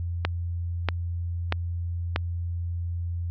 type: click train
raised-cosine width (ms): 0.3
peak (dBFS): -7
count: 4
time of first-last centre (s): 0.25-2.161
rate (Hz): 1.57
effects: added 86 Hz sine -27 dBFS peak until 3.3 s + low-pass 4000 Hz 12 dB/octave